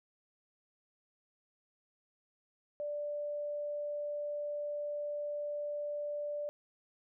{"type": "tone", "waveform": "sine", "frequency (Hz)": 587.3, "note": "D5", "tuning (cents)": 0, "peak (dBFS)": -35, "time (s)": [2.8, 6.49], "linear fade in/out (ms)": 0, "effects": []}